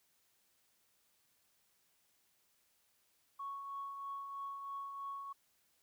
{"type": "tone with tremolo", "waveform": "sine", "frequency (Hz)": 1108.7, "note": "C#6", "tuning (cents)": 0, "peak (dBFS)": -39, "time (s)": [3.39, 5.33], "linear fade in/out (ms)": 10, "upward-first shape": "triangle", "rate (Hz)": 3.1, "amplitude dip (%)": 45, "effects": ["tanh soft clip ceiling -35 dBFS", "white hiss -75 dBFS RMS until 5.82 s"]}